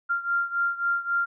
sine beating tone pair, 1389 / 1392.7 Hz, F6 / F6, -10 / -5 cents, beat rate 3.7 Hz, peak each -25 / -28 dBFS, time 0.09-1.26 s, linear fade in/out 20 ms, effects none

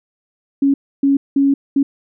sine tone bursts at uneven times, 277.2 Hz, C#4, in tune, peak -10 dBFS, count 4, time 0.62-0.74 / 1.03-1.17 / 1.36-1.54 / 1.76-1.83 s, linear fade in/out 5 ms, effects none

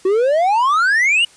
triangle exponential sweep, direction up, 364.5 to 2960 Hz, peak -10 dBFS, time 0.05-1.25 s, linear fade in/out 5 ms, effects white hiss -47 dBFS RMS until 1.36 s + resampled to 22050 Hz

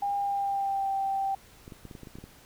sine tone with pitch glide, 805 to 781.6 Hz, G5 to G5, +46 to -5 cents, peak -26 dBFS, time 0.02-1.35 s, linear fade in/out 5 ms, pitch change -51 cents, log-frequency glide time 0.16-0.9 s
clicks, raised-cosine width 3 ms, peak -30 dBFS, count 10, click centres 1.679 / 1.722 / 1.853 / 1.912 / 1.952 / 2.033 / 2.072 / 2.155 / 2.186 / 2.24 s
effects pink hiss -55 dBFS RMS until 2.45 s

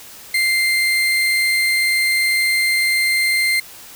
35% pulse tone, 2093 Hz, C7, in tune, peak -13 dBFS, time 0.34-3.6 s, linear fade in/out 5 ms, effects white hiss -39 dBFS RMS until 3.95 s

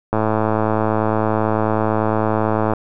click train, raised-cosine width 1 ms, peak -4 dBFS, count 285, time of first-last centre 0.13-2.736 s, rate 109 Hz, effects none

